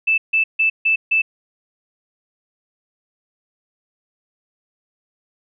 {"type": "tone bursts", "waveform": "sine", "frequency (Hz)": 2637, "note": "E7", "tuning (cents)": 0, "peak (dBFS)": -13, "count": 5, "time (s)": [0.07, 1.22], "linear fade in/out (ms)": 10, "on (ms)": 110, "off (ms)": 150, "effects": []}